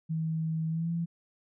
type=tone with pitch glide; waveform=sine; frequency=160.4 to 168.47 Hz; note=E3 to E3; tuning=-47 to +38 cents; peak=-28 dBFS; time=0.09-1.06 s; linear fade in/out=20 ms; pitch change=+85 cents; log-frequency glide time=0.69-0.91 s; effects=none